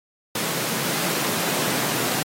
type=high-pass noise; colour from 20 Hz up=pink; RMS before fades=-25 dBFS; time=0.35-2.23 s; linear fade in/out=5 ms; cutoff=130 Hz; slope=48 dB/octave; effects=AAC 48 kbps